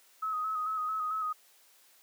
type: tone with vibrato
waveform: sine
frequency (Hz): 1270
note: D#6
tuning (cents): +35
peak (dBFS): -30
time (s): 0.22-1.33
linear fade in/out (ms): 10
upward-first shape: square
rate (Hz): 4.5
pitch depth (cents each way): 29
effects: white hiss -62 dBFS RMS until 2.02 s + high-pass 400 Hz 12 dB/octave